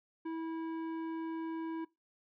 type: tone with tanh clipping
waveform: sine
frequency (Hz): 325.7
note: E4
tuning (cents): -21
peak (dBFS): -38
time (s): 0.25-1.85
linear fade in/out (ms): 10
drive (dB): 12
effects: noise-tail reverb RT60 0.2 s tail -20 dB re dry